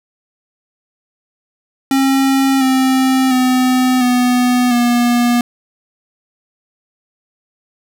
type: tone with pitch steps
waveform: square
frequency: 269.6 / 262.1 / 254.8 / 247.7 / 240.7 Hz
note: C#4 / C4 / C4 / B3 / B3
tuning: -48 / +3 / -46 / +5 / -44 cents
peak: -11 dBFS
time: 1.91-5.41 s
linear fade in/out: 2 ms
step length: 700 ms
effects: none